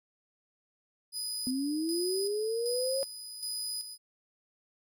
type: tone with tremolo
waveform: 25% pulse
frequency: 4978 Hz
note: D#8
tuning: in tune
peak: -29 dBFS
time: 1.12-3.98 s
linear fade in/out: 50 ms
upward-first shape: square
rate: 1.3 Hz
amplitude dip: 60%
type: linear sweep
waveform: sine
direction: up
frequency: 250 to 547 Hz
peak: -29 dBFS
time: 1.47-3.03 s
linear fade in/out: 0 ms
effects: none